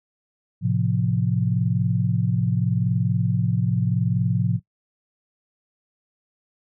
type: chord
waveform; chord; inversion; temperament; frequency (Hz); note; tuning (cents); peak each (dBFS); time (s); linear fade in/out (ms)
sine; F major; first; equal; 110 / 130.81 / 174.61; A2 / C3 / F3; 0 / 0 / 0; -23; 0.61-4.6; 50
effects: noise-tail reverb RT60 0.1 s tail -19 dB re dry